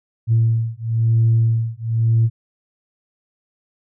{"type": "beating tone pair", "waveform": "sine", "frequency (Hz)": [113.5, 114.5], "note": ["A#2", "A#2"], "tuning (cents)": [-46, -31], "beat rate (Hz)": 1, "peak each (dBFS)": -16, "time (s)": [0.27, 2.3], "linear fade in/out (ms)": 50, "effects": ["tanh soft clip ceiling -8 dBFS"]}